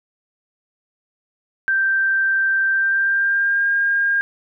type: tone with pitch glide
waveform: sine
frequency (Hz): 1568 to 1613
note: G6 to G6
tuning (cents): 0 to +49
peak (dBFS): -15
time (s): 1.68-4.21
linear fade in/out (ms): 0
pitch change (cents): +49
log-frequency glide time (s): 2.71-3.68
effects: none